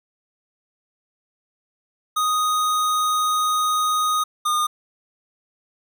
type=tone pair in turn; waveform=square; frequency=1244.5 / 1220.3 Hz; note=D#6 / D#6; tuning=0 / -34 cents; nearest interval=unison; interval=34 cents; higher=first; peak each=-19 dBFS; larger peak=neither; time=2.16-4.24 / 4.45-4.67 s; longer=first; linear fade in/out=10 ms; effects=none